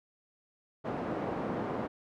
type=band-pass noise; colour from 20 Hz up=pink; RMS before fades=-35 dBFS; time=0.84-1.88 s; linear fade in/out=20 ms; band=190 to 870 Hz; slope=12 dB/octave; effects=none